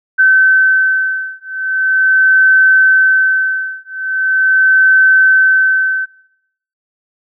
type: beating tone pair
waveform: sine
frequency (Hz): 1534 / 1534.41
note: G6 / G6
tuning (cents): -38 / -37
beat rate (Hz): 0.41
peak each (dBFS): -11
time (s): 0.18-6.06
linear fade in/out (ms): 20
effects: noise-tail reverb RT60 0.7 s tail -19 dB re dry